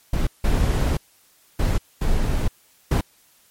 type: noise bursts at uneven times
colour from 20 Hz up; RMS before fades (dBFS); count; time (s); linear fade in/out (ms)
brown; -19; 5; 0.13-0.27 / 0.44-0.97 / 1.59-1.78 / 2.01-2.48 / 2.91-3.01; 5
effects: white hiss -57 dBFS RMS until 3.5 s + MP3 64 kbps